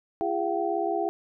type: tone cluster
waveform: sine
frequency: 341.1 / 407.4 / 688 / 765 Hz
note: F4 / G#4 / F5 / G5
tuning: -41 / -33 / -26 / -42 cents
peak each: -30 dBFS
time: 0.21-1.09 s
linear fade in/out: 0 ms
effects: none